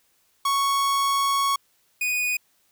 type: tone pair in turn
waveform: 45% pulse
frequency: 1108.7 / 2476 Hz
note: C#6 / D#7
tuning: 0 / -9 cents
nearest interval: octave + major second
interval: 1391 cents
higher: second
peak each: -20 / -22 dBFS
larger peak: first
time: 0.45-1.56 / 2.01-2.37 s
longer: first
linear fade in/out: 5 ms
effects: white hiss -65 dBFS RMS until 2.71 s